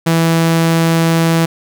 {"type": "tone", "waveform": "sawtooth", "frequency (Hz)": 164.81, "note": "E3", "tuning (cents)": 0, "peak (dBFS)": -6, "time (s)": [0.06, 1.46], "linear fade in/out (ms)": 10, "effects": []}